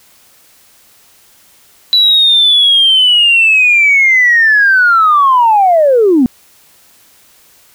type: linear sweep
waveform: sine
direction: down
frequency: 3964 to 232.3 Hz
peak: -4 dBFS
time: 1.93-6.26 s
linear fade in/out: 0 ms
effects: tanh soft clip ceiling 0 dBFS + white hiss -46 dBFS RMS until 7.74 s